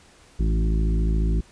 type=harmonic tone with a mistuned harmonic; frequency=54.2 Hz; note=A1; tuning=25 cents flat; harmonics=1 / 2 / 3 / 4 / 5 / 6 / 7; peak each=-19 / -33 / -28 / -34 / -37 / -36 / -38 dBFS; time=0.39-1.41 s; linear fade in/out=10 ms; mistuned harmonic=4; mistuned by=-21 cents; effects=pink hiss -53 dBFS RMS until 1.51 s + resampled to 22050 Hz